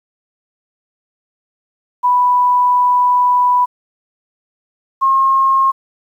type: tone pair in turn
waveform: sine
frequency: 987.8 / 1074.3 Hz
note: B5 / C6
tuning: 0 / +45 cents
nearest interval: minor second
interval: 145 cents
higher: second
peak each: -9 dBFS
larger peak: neither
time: 2.03-3.66 / 5.01-5.72 s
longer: first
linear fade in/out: 20 ms
effects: 8-bit